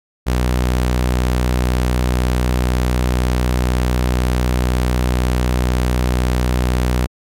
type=tone; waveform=sawtooth; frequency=62 Hz; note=B1; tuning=7 cents sharp; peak=-10 dBFS; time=0.26-7.07 s; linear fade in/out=20 ms; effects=MP3 64 kbps